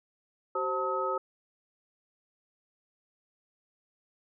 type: tone cluster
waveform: sine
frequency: 381.6 / 527 / 893 / 1276 Hz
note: G4 / C5 / A5 / D#6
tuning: -47 / +12 / +25 / +43 cents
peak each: -35 / -33 / -36 / -31 dBFS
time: 0.55-1.18 s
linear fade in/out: 5 ms
effects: none